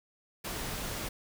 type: noise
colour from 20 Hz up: pink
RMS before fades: -37 dBFS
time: 0.44-1.09 s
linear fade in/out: 10 ms
effects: none